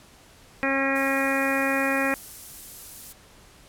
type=harmonic tone; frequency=271.6 Hz; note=C#4; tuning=35 cents flat; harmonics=1 / 2 / 3 / 4 / 5 / 6 / 7 / 8 / 9; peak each=-27 / -28 / -33 / -34 / -33 / -31 / -28 / -37 / -30 dBFS; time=0.63-2.14 s; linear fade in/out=0 ms
type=noise; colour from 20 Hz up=violet; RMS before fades=-37 dBFS; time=0.95-3.13 s; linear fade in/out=10 ms
effects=pink hiss -52 dBFS RMS until 3.68 s + low-pass 12000 Hz 12 dB/octave